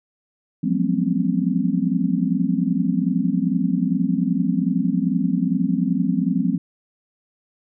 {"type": "tone cluster", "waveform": "sine", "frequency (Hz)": [172.1, 182.7, 205.2, 247.1, 269.6], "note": ["F3", "F#3", "G#3", "B3", "C#4"], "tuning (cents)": [-25, -22, -21, 1, -48], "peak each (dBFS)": -24, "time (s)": [0.63, 6.58], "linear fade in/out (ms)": 10, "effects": []}